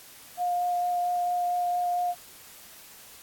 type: tone with vibrato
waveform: sine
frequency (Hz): 710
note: F5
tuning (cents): +28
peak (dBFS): -24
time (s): 0.37-2.15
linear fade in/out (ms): 50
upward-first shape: sine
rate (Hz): 4.4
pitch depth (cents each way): 8
effects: white hiss -49 dBFS RMS until 3.22 s + AAC 64 kbps